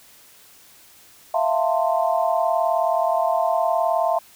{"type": "chord", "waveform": "sine", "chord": "F major seventh", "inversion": "third", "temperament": "equal with one note detuned", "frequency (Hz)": [659.3, 698.5, 894.3, 1046.5], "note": ["E5", "F5", "A5", "C6"], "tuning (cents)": [0, 0, 28, 0], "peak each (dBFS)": [-21, -22, -25, -27], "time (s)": [1.34, 4.19], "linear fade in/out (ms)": 5, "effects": ["white hiss -50 dBFS RMS until 4.35 s"]}